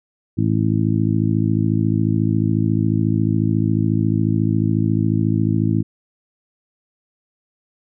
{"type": "harmonic tone", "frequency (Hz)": 54.1, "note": "A1", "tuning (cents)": -29, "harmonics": [2, 3, 4, 5, 6], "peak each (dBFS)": [-19, -21, -22, -23, -24], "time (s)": [0.37, 5.83], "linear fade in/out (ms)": 20, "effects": []}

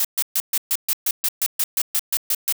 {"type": "noise bursts", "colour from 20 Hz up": "blue", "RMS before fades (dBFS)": -20, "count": 15, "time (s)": [0, 2.525], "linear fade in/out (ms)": 2, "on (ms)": 47, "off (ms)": 130, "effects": []}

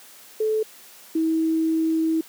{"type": "tone pair in turn", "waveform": "sine", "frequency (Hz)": [434.6, 321.8], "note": ["A4", "E4"], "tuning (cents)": [-21, -42], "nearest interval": "perfect fourth", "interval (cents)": 521, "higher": "first", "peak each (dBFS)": [-19, -18], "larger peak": "second", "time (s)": [[0.4, 0.63], [1.15, 2.21]], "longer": "second", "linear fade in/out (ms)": 5, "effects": ["white hiss -47 dBFS RMS until 2.28 s", "high-pass 200 Hz 12 dB/octave"]}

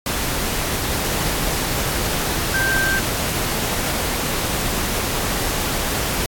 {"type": "tone in noise", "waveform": "sine", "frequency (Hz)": 1568, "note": "G6", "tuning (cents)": 0, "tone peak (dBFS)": -18, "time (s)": [2.54, 2.99], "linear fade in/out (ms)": 2, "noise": "pink", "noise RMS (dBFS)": -22, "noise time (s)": [0.06, 6.26], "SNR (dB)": 1, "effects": ["AAC 64 kbps"]}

